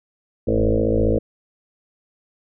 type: tone with frequency modulation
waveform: sine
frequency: 273.7 Hz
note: C#4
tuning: 22 cents flat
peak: -15 dBFS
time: 0.47-1.19 s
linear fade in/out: 10 ms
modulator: 55 Hz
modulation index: 5
effects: none